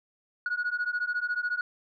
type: beating tone pair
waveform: sine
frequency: 1449 / 1463 Hz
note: F#6 / F#6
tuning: -37 / -20 cents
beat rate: 14 Hz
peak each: -29 dBFS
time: 0.46-1.61 s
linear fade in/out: 2 ms
effects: tanh soft clip ceiling -23 dBFS